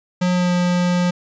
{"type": "tone with pitch glide", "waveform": "square", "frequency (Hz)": [180, 177.73], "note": ["F#3", "F3"], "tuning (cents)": [-47, 31], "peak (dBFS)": -16, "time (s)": [0.21, 1.11], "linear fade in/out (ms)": 10, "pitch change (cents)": -22, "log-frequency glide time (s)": [0.33, 0.52], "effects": ["resampled to 16000 Hz"]}